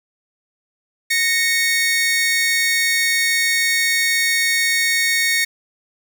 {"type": "tone pair together", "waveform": "sawtooth", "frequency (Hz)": [1856.2, 2210], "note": ["A#6", "C#7"], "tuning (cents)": [-8, -6], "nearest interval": "minor third", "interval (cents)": 302, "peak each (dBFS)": -15, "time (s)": [1.1, 5.45], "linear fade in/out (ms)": 10, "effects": []}